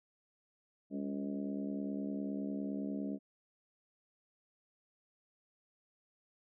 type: harmonic tone with a mistuned harmonic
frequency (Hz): 69.9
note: C#2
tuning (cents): +15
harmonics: 3 / 4 / 5 / 6 / 7 / 8 / 9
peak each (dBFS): -39 / -39 / -49 / -51 / -53 / -56 / -50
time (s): 0.9-3.19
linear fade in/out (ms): 50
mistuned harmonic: 3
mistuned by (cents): -64
effects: none